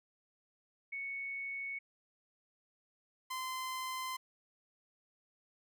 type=tone pair in turn; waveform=sine / sawtooth; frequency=2217 / 1033.7 Hz; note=C#7 / C6; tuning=0 / -21 cents; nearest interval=octave + minor second; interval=1321 cents; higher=first; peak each=-38 / -34 dBFS; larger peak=second; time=0.92-1.79 / 3.3-4.17 s; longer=neither; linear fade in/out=10 ms; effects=none